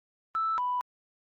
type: tone pair in turn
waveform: sine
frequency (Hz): 1318.5 / 990.3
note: E6 / B5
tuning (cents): 0 / +4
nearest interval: perfect fourth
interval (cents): 496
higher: first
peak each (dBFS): -25 / -26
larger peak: first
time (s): 0.35-0.58 / 0.58-0.81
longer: neither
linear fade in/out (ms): 0
effects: tanh soft clip ceiling -21 dBFS + Opus 24 kbps